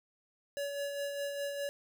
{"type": "tone with tremolo", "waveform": "square", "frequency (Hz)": 567, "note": "C#5", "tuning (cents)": 39, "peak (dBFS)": -34, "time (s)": [0.57, 1.69], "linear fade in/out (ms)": 0, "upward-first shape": "sine", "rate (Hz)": 4.9, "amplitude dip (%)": 40, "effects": []}